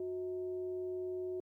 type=tone with frequency modulation; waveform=sine; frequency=366.7 Hz; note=F#4; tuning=15 cents flat; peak=-36 dBFS; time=0-1.4 s; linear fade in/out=2 ms; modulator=275 Hz; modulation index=0.38; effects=high-pass 150 Hz 12 dB/octave + 13-bit